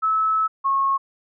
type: tone pair in turn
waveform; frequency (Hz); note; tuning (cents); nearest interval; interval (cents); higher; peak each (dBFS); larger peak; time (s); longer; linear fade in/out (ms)
sine; 1300 / 1091; E6 / C#6; -24 / -28; minor third; 304; first; -17; neither; 0.02-0.48 / 0.64-0.98; first; 20
effects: none